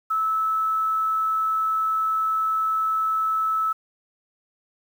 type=tone with quantisation; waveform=sine; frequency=1305 Hz; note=E6; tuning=18 cents flat; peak=-20 dBFS; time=0.1-3.73 s; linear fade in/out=10 ms; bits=8; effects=none